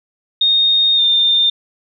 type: tone with pitch glide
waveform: sine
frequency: 3697 to 3613 Hz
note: A#7 to A7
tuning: -15 to +45 cents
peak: -10 dBFS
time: 0.41-1.5 s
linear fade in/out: 5 ms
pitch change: -40 cents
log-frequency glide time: 0.96-1.01 s
effects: none